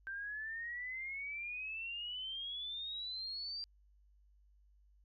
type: exponential sweep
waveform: sine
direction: up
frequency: 1563 to 4734 Hz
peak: -40 dBFS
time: 0.07-3.64 s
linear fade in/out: 0 ms
effects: added 50 Hz sine -64 dBFS peak until 5.04 s